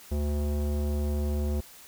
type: tone with low-pass filter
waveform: square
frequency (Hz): 73.42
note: D2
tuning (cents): 0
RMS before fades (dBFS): -28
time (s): 0.11-1.61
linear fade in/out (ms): 10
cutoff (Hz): 530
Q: 1.2
effects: white hiss -50 dBFS RMS until 1.87 s